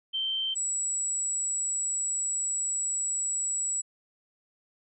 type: tone pair in turn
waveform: sine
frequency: 3121 / 7828 Hz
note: G7 / B8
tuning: -8 / -16 cents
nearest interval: octave + major third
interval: 1592 cents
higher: second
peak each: -27 / -27 dBFS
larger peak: neither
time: 0.13-0.55 / 0.55-3.82 s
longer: second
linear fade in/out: 20 ms
effects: none